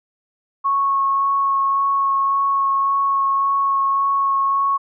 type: tone with vibrato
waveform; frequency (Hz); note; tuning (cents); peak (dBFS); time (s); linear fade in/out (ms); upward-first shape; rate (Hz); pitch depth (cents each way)
sine; 1100; C#6; -14; -15; 0.64-4.78; 20; sine; 1.8; 9
effects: none